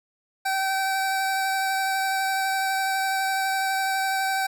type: tone with vibrato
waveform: 25% pulse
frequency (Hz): 771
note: G5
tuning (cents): -29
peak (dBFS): -19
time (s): 0.45-4.47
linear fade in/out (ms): 10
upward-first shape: sine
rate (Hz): 12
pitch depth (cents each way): 10
effects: none